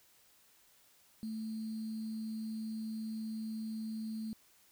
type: tone with sample-and-hold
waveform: sine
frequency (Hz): 220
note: A3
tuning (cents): 0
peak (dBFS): -37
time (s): 1.23-4.33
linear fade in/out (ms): 0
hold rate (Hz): 4410
effects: white hiss -66 dBFS RMS until 4.71 s